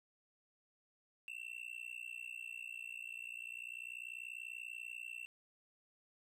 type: tone with amplitude modulation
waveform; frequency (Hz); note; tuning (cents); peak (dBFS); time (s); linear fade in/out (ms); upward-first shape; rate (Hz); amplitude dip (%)
triangle; 2697; E7; +39; -39; 1.28-5.26; 0; sine; 60.3; 100
effects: none